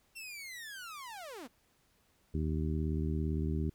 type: linear sweep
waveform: sawtooth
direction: down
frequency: 2733 to 206 Hz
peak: -40 dBFS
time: 0.15-1.48 s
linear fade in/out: 20 ms
type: harmonic tone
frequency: 77.7 Hz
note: D#2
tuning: 2 cents flat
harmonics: 1 / 2 / 3 / 4 / 5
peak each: -33 / -36 / -39 / -41 / -43 dBFS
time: 2.34-3.7 s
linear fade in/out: 5 ms
effects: pink hiss -71 dBFS RMS until 3.74 s